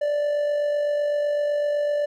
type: tone with amplitude modulation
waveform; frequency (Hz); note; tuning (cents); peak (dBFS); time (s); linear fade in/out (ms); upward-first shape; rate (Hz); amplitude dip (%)
triangle; 586; D5; -4; -17; 0.01-2.06; 10; sine; 47.9; 35
effects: none